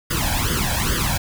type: noise with flanger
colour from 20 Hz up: pink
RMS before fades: -21 dBFS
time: 0.1-1.18 s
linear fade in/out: 10 ms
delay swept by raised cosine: 0.61 to 1.26 ms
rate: 2.4 Hz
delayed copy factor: +0.85
effects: none